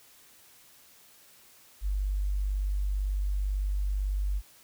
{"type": "tone", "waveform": "sine", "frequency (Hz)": 49, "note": "G1", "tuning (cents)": 0, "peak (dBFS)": -26, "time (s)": [1.81, 4.42], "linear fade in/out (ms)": 50, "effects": ["white hiss -57 dBFS RMS until 4.63 s"]}